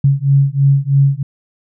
sine beating tone pair, 137.2 / 140.3 Hz, C#3 / C#3, -17 / +21 cents, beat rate 3.1 Hz, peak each -12 dBFS, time 0.04-1.23 s, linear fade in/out 5 ms, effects none

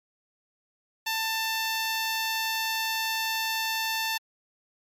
10% pulse tone, 890 Hz, A5, 20 cents sharp, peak -18 dBFS, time 1.06-4.18 s, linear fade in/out 10 ms, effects MP3 64 kbps

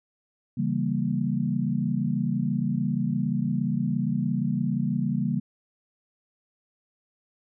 sine chord, C# diminished seventh, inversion none, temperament equal, 138.59 / 164.81 / 196 / 233.1 Hz, C#3 / E3 / G3 / Bb3, 0 / 0 / 0 / 0 cents, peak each -29 / -30 / -28 / -28 dBFS, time 0.57-5.4 s, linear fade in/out 10 ms, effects none

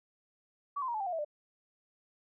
sine tone with pitch steps, 1138 / 1037.5 / 945.9 / 862.4 / 786.3 / 716.9 / 653.6 / 595.9 Hz, C#6 / C6 / A#5 / A5 / G5 / F5 / E5 / D5, +45 / -15 / +25 / -35 / +5 / +45 / -15 / +25 cents, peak -32 dBFS, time 0.76-1.248 s, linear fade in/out 10 ms, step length 61 ms, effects none

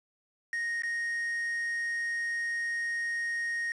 triangle tone with dropouts, 1864.7 Hz, A#6, in tune, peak -28 dBFS, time 0.53-3.72 s, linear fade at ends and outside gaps 1 ms, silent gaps 0.821-0.834 s, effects resampled to 24000 Hz + 9-bit

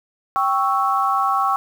sine chord, C# diminished, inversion second, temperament equal, 784 / 1108.7 / 1318.5 Hz, G5 / C#6 / E6, 0 / 0 / 0 cents, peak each -21 / -19 / -22 dBFS, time 0.36-1.56 s, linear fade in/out 0 ms, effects 7-bit

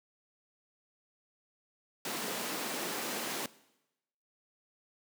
pink high-pass noise, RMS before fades -37 dBFS, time 2.05-3.46 s, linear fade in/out 2 ms, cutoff 210 Hz, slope 24 dB/octave, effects noise-tail reverb RT60 0.9 s tail -19 dB re dry

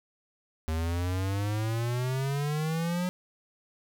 square exponential sweep, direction up, 78.4 to 182.8 Hz, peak -28 dBFS, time 0.68-3.09 s, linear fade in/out 0 ms, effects none

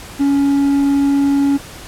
triangle tone, 280 Hz, C#4, 18 cents sharp, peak -9 dBFS, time 0.19-1.58 s, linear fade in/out 20 ms, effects pink hiss -34 dBFS RMS until 1.87 s + low-pass 12000 Hz 12 dB/octave

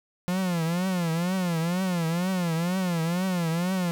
45% pulse tone with vibrato, 175.1 Hz, F3, 5 cents sharp, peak -24 dBFS, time 0.28-3.91 s, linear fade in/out 0 ms, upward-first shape triangle, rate 2.1 Hz, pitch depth 160 cents each way, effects none

